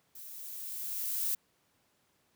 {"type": "noise with level ramp", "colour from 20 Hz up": "violet", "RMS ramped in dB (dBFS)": [-48, -31], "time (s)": [0.15, 1.35], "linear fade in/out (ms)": 5, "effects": ["pink hiss -72 dBFS RMS until 2.35 s", "high-pass 100 Hz 12 dB/octave"]}